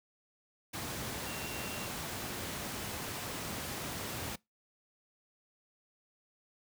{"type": "tone in noise", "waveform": "sine", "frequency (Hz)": 2749, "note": "F7", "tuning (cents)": -28, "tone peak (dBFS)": -46, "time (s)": [1.26, 1.87], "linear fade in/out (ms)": 10, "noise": "pink", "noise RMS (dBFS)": -39, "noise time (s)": [0.73, 4.36], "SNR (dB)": -10, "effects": ["noise-tail reverb RT60 0.2 s tail -24 dB re dry", "high-pass 80 Hz 12 dB/octave"]}